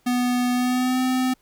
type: tone with pitch glide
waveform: square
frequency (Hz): 246.9 to 256.2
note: B3 to C4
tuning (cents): 0 to -36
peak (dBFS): -20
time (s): 0.06-1.34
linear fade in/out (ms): 10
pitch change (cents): +64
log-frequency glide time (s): 0.53-1
effects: pink hiss -63 dBFS RMS until 1.41 s